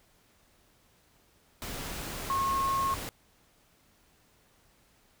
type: tone in noise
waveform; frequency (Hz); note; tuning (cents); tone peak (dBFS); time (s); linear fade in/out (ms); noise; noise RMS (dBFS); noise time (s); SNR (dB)
sine; 1085; C#6; -37; -26; 2.3-2.94; 0; pink; -38; 1.62-3.09; +9
effects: pink hiss -65 dBFS RMS until 5.2 s